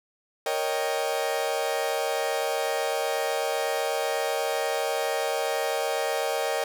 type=chord; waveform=40% pulse; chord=Eb dominant seventh; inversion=second; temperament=equal; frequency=466.2 / 554.4 / 622.3 / 784 Hz; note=Bb4 / Db5 / Eb5 / G5; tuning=0 / 0 / 0 / 0 cents; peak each=-30 dBFS; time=0.46-6.64 s; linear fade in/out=2 ms; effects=none